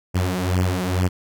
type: beating tone pair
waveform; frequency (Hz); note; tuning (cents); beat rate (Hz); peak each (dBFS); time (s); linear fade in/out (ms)
sawtooth; 90.2 / 92.4; F#2 / F#2; -44 / -2; 2.2; -18; 0.14-1.09; 20
effects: none